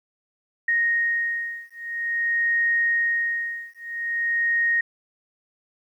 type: beating tone pair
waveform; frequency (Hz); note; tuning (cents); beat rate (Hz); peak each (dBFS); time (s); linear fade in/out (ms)
sine; 1864.7 / 1865.19; A#6 / A#6; 0 / 0; 0.49; -24; 0.68-4.81; 5
effects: 10-bit